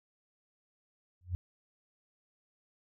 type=tone with exponential growth; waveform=sine; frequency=89.1 Hz; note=F2; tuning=35 cents sharp; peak=-27 dBFS; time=1.21-1.35 s; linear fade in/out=0 ms; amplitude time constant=29 ms; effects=none